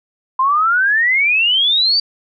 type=exponential sweep; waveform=sine; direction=up; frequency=1026 to 4699 Hz; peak=-11 dBFS; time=0.39-2 s; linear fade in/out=5 ms; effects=none